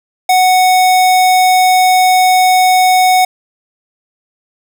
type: tone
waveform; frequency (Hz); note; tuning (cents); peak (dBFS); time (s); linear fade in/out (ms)
square; 740; F#5; 0; -7; 0.29-3.25; 5
effects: none